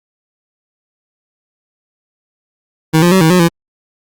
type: tone with pitch steps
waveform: 25% pulse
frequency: 158.9 / 174.6 / 189.4 / 160 / 181.3 / 168.7 Hz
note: D#3 / F3 / F#3 / D#3 / F#3 / E3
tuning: +37 / 0 / +41 / +49 / -35 / +40 cents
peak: -3 dBFS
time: 2.93-3.488 s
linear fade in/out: 20 ms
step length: 93 ms
effects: Opus 48 kbps